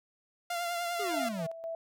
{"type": "tone with vibrato", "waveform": "sawtooth", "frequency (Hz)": 693, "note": "F5", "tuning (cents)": -14, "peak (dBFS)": -28, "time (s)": [0.5, 1.29], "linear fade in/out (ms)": 5, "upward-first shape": "triangle", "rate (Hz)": 10, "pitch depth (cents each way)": 36}
{"type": "exponential sweep", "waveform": "square", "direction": "down", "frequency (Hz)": [434.6, 153.7], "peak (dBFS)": -35, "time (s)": [0.99, 1.47], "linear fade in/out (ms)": 10}
{"type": "tone with tremolo", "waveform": "sine", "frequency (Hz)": 659.3, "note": "E5", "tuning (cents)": 0, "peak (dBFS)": -34, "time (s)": [1.14, 1.75], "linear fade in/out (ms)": 2, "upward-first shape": "square", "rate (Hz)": 4, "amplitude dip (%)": 60}
{"effects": []}